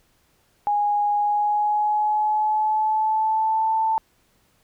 sine tone with pitch glide, 826 to 885.3 Hz, G#5 to A5, -10 to +10 cents, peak -18 dBFS, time 0.67-3.98 s, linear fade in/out 0 ms, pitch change +120 cents, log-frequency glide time 1.16-3.72 s, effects pink hiss -63 dBFS RMS until 4.63 s

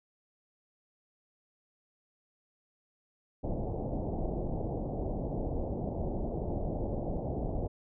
pink low-pass noise, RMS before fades -34 dBFS, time 3.43-7.68 s, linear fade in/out 10 ms, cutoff 760 Hz, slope 48 dB/octave, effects none

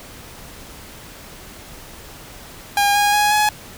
sawtooth tone with pitch steps, 810 / 820.8 / 831.8 / 842.9 Hz, G#5 / G#5 / G#5 / G#5, -43 / -21 / +2 / +25 cents, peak -10 dBFS, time 2.77-3.49 s, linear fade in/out 2 ms, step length 180 ms, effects pink hiss -39 dBFS RMS until 3.77 s

